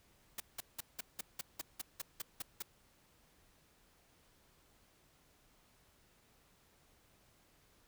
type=noise bursts; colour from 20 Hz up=white; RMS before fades=-41 dBFS; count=12; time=0.38-2.624 s; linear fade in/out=5 ms; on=22 ms; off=180 ms; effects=pink hiss -69 dBFS RMS until 7.87 s